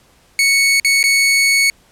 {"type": "tone with dropouts", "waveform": "sawtooth", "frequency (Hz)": 2217, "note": "C#7", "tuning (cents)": 0, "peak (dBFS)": -7, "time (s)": [0.39, 1.7], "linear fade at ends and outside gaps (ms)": 1, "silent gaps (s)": [[0.799, 0.847], [1.029, 1.039]], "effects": ["pink hiss -52 dBFS RMS until 1.91 s", "low-pass 12000 Hz 12 dB/octave"]}